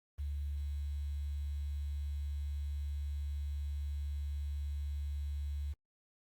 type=tone with quantisation; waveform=sine; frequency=71.9 Hz; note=D2; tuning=36 cents flat; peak=-35 dBFS; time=0.18-5.74 s; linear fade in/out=20 ms; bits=10; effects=Opus 32 kbps